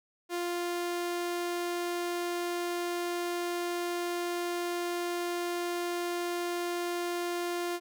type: tone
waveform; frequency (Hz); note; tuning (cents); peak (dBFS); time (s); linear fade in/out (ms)
sawtooth; 349.2; F4; 0; -27; 0.29-7.8; 50
effects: none